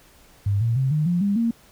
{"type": "tone with pitch steps", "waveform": "sine", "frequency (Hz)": [100.6, 115.56, 132.74, 152.48, 175.15, 201.2, 231.1], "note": ["G2", "A#2", "C3", "D#3", "F3", "G3", "A#3"], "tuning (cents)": [45, -15, 25, -35, 5, 45, -15], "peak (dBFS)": -18, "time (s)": [0.46, 1.51], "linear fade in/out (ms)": 5, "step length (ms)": 150, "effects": ["pink hiss -53 dBFS RMS until 1.71 s"]}